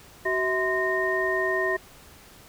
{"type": "tone cluster", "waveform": "sine", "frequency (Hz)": [377.2, 648, 1035, 1845], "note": ["F#4", "E5", "C6", "A#6"], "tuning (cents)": [33, -30, -19, -18], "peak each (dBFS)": [-27, -29, -32, -26], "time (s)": [0.25, 1.77], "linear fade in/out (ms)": 10, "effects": ["pink hiss -50 dBFS RMS until 2.48 s"]}